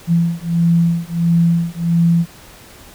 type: beating tone pair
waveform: sine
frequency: 168.2 / 169.7 Hz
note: E3 / F3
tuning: +35 / -49 cents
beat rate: 1.5 Hz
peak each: -15 dBFS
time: 0.07-2.26 s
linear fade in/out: 50 ms
effects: pink hiss -41 dBFS RMS until 2.94 s